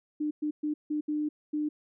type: tone bursts at uneven times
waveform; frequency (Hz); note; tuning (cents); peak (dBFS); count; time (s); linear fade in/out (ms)
sine; 300.6; D4; +40; -27; 6; 0.2-0.31 / 0.42-0.51 / 0.63-0.74 / 0.9-1.01 / 1.08-1.29 / 1.53-1.69; 10
effects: none